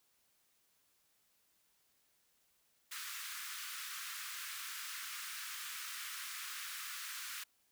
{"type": "high-pass noise", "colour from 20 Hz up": "pink", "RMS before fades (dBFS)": -45, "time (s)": [2.91, 7.44], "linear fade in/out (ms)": 10, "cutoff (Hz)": 1200, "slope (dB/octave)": 48, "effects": ["white hiss -75 dBFS RMS until 7.71 s"]}